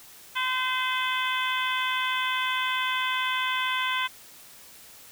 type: harmonic tone with a mistuned harmonic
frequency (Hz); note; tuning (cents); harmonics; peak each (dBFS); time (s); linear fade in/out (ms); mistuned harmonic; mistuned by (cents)
513; C5; -34; 2 / 3 / 4 / 5 / 6 / 7; -29 / -31 / -32 / -33 / -34 / -34; 0.35-4.08; 20; 7; -65
effects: white hiss -49 dBFS RMS until 5.11 s